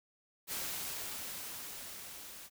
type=noise with level ramp; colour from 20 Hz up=white; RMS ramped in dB=-38 to -50 dBFS; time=0.47-2.5 s; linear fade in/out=50 ms; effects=none